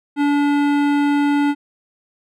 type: tone with hard clipping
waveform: sine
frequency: 288 Hz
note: D4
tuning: 34 cents flat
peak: -16 dBFS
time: 0.16-1.55 s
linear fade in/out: 50 ms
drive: 16 dB
effects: none